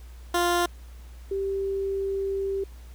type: tone pair in turn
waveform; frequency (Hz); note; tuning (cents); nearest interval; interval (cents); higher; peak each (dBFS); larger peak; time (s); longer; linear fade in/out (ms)
15% pulse / sine; 349.2 / 391.1; F4 / G4; 0 / -4; major second; 196; second; -15 / -25; first; 0.34-0.66 / 1.31-2.64; second; 5
effects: added 60 Hz sine -41 dBFS peak until 2.94 s + pink hiss -56 dBFS RMS until 2.94 s